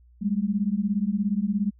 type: beating tone pair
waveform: sine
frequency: 195.4 / 212.4 Hz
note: G3 / G#3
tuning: -5 / +39 cents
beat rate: 17 Hz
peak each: -25 dBFS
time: 0.21-1.71 s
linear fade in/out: 20 ms
effects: added 60 Hz sine -52 dBFS peak until 1.79 s